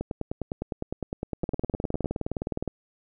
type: two click trains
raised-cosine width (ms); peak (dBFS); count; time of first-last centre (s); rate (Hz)
2; -15 / -16; 25 / 21; 1.44-2.677 / 0.01-2.045; 19.4 / 9.83
effects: none